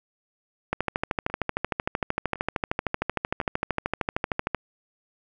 two click trains, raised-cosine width 0.5 ms, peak -9 / -24 dBFS, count 51 / 4, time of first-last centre 0.73-4.547 / 1.3-4.471 s, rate 13.1 / 0.946 Hz, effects none

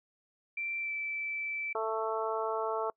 sine tone with pitch glide, 2349 to 2322 Hz, D7 to D7, 0 to -20 cents, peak -33 dBFS, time 0.57-1.73 s, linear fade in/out 5 ms, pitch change -20 cents, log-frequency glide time 0.79-0.92 s
harmonic tone, 221.3 Hz, A3, 10 cents sharp, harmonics 2 / 3 / 4 / 5 / 6, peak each -34 / -36 / -37 / -38 / -39 dBFS, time 1.75-2.9 s, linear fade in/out 2 ms
effects noise-tail reverb RT60 0.1 s tail -26 dB re dry

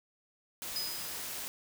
white noise, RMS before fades -40 dBFS, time 0.62-1.48 s, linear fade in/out 0 ms
45% pulse tone with exponential decay, 5000 Hz, D#8, 8 cents sharp, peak -31 dBFS, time 0.76-1.45 s, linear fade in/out 1 ms, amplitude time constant 150 ms
effects none

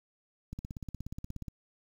click train, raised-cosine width 5 ms, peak -27 dBFS, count 17, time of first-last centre 0.53-1.482 s, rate 16.8 Hz, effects 9-bit

